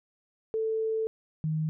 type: tone pair in turn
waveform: sine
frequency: 442.4 / 156.41 Hz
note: A4 / D#3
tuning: +9 / +9 cents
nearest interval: octave + tritone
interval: 1800 cents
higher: first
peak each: -26 dBFS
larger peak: neither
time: 0.54-1.07 / 1.44-1.69 s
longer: first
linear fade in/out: 0 ms
effects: none